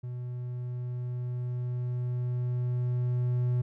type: tone with level ramp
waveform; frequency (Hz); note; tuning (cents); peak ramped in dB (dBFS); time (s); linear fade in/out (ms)
triangle; 123.47; B2; 0; -32 to -22; 0.03-3.62; 10
effects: none